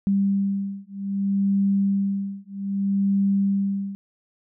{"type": "beating tone pair", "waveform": "sine", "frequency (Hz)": [197.2, 197.83], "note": ["G3", "G3"], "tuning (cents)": [11, 16], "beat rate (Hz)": 0.63, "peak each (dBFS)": -23, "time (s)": [0.07, 3.95], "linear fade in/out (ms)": 0, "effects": []}